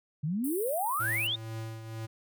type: exponential sweep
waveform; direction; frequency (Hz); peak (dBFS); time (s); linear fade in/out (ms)
sine; up; 140 to 3754; -28; 0.23-1.36; 10
type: high-pass noise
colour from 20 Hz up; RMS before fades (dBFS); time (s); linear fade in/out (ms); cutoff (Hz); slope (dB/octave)
pink; -39; 0.44-1.27; 2; 8700; 96
type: tone with tremolo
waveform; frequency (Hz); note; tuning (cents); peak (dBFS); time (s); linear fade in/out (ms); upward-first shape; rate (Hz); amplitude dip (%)
square; 111.9; A2; +30; -35; 0.99-2.07; 20; triangle; 2.1; 60
effects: none